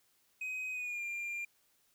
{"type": "tone with pitch glide", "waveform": "triangle", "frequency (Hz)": [2518, 2392], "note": ["D#7", "D7"], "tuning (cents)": [20, 31], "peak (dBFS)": -35, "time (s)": [0.41, 1.45], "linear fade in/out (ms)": 5, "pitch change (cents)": -89, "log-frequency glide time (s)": [0.72, 1.03], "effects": ["white hiss -72 dBFS RMS until 1.94 s"]}